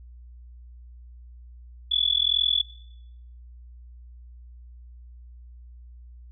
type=tone with amplitude modulation; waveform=sine; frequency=3431 Hz; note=A7; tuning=44 cents flat; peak=-16 dBFS; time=1.91-2.62 s; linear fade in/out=10 ms; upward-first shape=sine; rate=42 Hz; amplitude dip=100%; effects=noise-tail reverb RT60 0.8 s tail -18 dB re dry + added 60 Hz sine -43 dBFS peak until 6.31 s